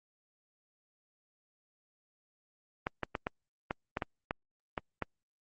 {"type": "clicks", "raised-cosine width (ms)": 0.5, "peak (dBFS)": -17, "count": 10, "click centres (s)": [2.869, 3.033, 3.152, 3.269, 3.709, 3.971, 4.022, 4.309, 4.778, 5.023], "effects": ["Opus 24 kbps"]}